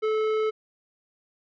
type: tone with tanh clipping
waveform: sine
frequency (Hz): 434.3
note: A4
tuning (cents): -23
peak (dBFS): -24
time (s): 0.02-0.51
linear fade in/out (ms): 20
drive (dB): 13
effects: none